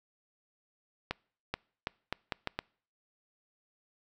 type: accelerating click train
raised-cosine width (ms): 0.3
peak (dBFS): -16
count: 7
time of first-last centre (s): 1.11-2.59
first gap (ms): 430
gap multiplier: 0.77
effects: noise-tail reverb RT60 0.5 s tail -26 dB re dry